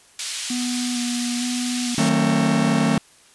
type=band-pass noise; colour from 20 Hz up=pink; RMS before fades=-29 dBFS; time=0.19-2.09 s; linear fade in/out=2 ms; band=3200 to 9700 Hz; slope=12 dB/octave
type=tone with vibrato; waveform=triangle; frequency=244.6 Hz; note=B3; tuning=16 cents flat; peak=-21 dBFS; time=0.5-1.95 s; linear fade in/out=5 ms; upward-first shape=square; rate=1.1 Hz; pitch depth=15 cents each way
type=chord; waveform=45% pulse; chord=D# diminished seventh; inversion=none; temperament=just; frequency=155.56 / 186.68 / 224 / 268.8 Hz; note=D#3 / F#3 / A3 / C4; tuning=0 / +16 / +31 / +47 cents; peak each=-23 / -24 / -20 / -23 dBFS; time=1.98-2.98 s; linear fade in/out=2 ms
effects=white hiss -52 dBFS RMS until 3.34 s + resampled to 24000 Hz